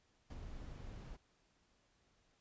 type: noise with ADSR envelope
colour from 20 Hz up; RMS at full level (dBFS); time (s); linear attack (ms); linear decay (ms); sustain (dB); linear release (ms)
brown; -45; 0.3-1.17; 7; 35; -4; 17
effects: pink hiss -75 dBFS RMS until 2.4 s + resampled to 16000 Hz